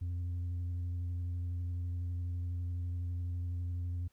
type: tone with vibrato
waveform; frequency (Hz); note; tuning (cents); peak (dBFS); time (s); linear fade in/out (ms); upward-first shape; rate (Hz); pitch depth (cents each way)
sine; 87.8; F2; +10; -31; 0.01-4.08; 10; square; 12; 14
effects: tanh soft clip ceiling -33 dBFS + pink hiss -75 dBFS RMS until 4.12 s